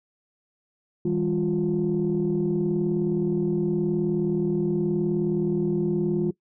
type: tone cluster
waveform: sine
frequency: 161.4 / 200.5 / 352.1 Hz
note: E3 / G3 / F4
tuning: -36 / +39 / +14 cents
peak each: -26 / -26 / -23 dBFS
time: 1.05-6.31 s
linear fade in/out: 5 ms
effects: noise-tail reverb RT60 0.1 s tail -20 dB re dry + tanh soft clip ceiling -15 dBFS